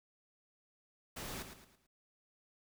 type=noise with echo; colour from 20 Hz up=pink; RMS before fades=-44 dBFS; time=1.16-1.43 s; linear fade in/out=10 ms; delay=110 ms; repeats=4; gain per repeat=-8 dB; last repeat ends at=1.87 s; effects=none